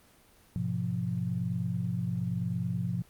sine chord, F diminished, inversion first, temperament just, 104.77 / 125.72 / 174.61 Hz, Ab2 / Cb3 / F3, +16 / +31 / 0 cents, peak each -35 / -33 / -32 dBFS, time 0.56-3.02 s, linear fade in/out 0 ms, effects pink hiss -60 dBFS RMS until 3.09 s + Opus 24 kbps

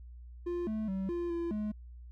triangle tone with pitch steps, 349.7 / 217.3 / 191.6 / 346.5 / 339.8 / 211.6 Hz, F4 / A3 / G3 / F4 / F4 / G#3, +2 / -21 / -39 / -14 / -47 / +33 cents, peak -30 dBFS, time 0.46-1.72 s, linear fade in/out 10 ms, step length 210 ms, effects added 60 Hz sine -46 dBFS peak until 2.11 s

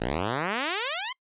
5% pulse exponential sweep, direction up, 52.1 to 1078 Hz, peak -15 dBFS, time 0-1.13 s, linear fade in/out 10 ms, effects noise-tail reverb RT60 0.1 s tail -26 dB re dry + resampled to 8000 Hz

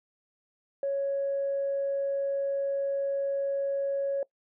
sine tone, 554.4 Hz, C#5, in tune, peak -25 dBFS, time 0.83-4.23 s, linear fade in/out 2 ms, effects noise-tail reverb RT60 0.1 s tail -21 dB re dry + tanh soft clip ceiling -22 dBFS

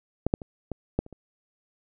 clicks, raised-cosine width 2 ms, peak -10 / -8 / -25 / -18 / -10 / -30 / -30 dBFS, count 7, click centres 0.266 / 0.339 / 0.418 / 0.717 / 0.99 / 1.064 / 1.127 s, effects none

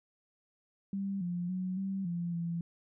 sine tone with pitch steps, 196.5 / 175.7 / 184.7 / 193.5 / 172.4 / 169.4 Hz, G3 / F3 / F#3 / G3 / F3 / E3, +4 / +11 / -3 / -22 / -22 / +48 cents, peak -32 dBFS, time 0.93-2.61 s, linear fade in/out 2 ms, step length 280 ms, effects none

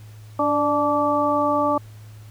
harmonic tone with a mistuned harmonic, 290 Hz, D4, 22 cents flat, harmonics 1 / 2 / 3 / 4, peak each -24 / -22 / -24 / -22 dBFS, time 0.39-1.78 s, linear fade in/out 5 ms, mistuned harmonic 2, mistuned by +33 cents, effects added 107 Hz sine -39 dBFS peak until 2.3 s + pink hiss -53 dBFS RMS until 2.3 s

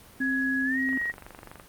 sine tone with pitch glide, 1676 to 1892.1 Hz, G#6 to A#6, +15 to +25 cents, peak -26 dBFS, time 0.2-1.12 s, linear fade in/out 20 ms, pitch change +210 cents, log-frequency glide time 0.64-0.79 s
sine tone, 263.1 Hz, C4, 10 cents sharp, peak -27 dBFS, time 0.2-0.98 s, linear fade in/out 5 ms
click train, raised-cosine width 0.5 ms, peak -27 dBFS, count 18, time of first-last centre 0.89-1.598 s, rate 24 Hz
effects pink hiss -51 dBFS RMS until 1.68 s + Opus 32 kbps

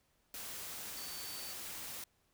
sine tone in noise, 4541 Hz, C#8, 41 cents sharp, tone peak -49 dBFS, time 0.97-1.53 s, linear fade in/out 2 ms, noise white, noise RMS -45 dBFS, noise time 0.34-2.04 s, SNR -7 dB, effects pink hiss -75 dBFS RMS until 2.33 s

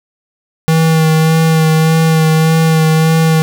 square tone with vibrato, 160 Hz, D#3, 49 cents sharp, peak -8 dBFS, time 0.68-3.42 s, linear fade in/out 0 ms, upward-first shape sine, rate 1.7 Hz, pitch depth 19 cents each way, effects none

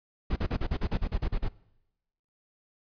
brown noise bursts, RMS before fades -27 dBFS, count 12, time 0.3-1.486 s, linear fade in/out 10 ms, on 64 ms, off 38 ms, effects noise-tail reverb RT60 0.9 s tail -21 dB re dry + resampled to 11025 Hz

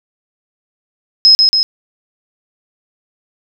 sine tone with echo, 5130 Hz, E8, 48 cents flat, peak -3 dBFS, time 1.25-1.35 s, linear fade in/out 0 ms, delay 140 ms, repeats 2, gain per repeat -3 dB, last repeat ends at 1.63 s, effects none

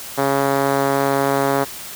5% pulse tone with band-pass filter, 138.2 Hz, C#3, 5 cents flat, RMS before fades -18 dBFS, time 0.17-1.65 s, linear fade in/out 20 ms, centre 440 Hz, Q 0.65, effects white hiss -33 dBFS RMS until 1.95 s

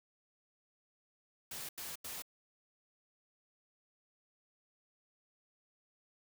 white noise bursts, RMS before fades -44 dBFS, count 3, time 1.51-2.222 s, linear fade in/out 5 ms, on 180 ms, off 86 ms, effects none

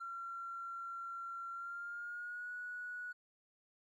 triangle tone with pitch glide, 1368 to 1466.2 Hz, F6 to F#6, -36 to -16 cents, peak -38 dBFS, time 0-3.13 s, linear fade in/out 20 ms, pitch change +120 cents, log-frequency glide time 1.52-2.51 s, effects tanh soft clip ceiling -40 dBFS

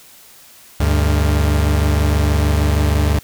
40% pulse tone pair together, 73.8 / 100.17 Hz, D2 / G2, +9 / +38 cents, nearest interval perfect fourth, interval 529 cents, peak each -13 / -18 dBFS, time 0.8-3.19 s, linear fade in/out 5 ms, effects white hiss -44 dBFS RMS until 3.23 s

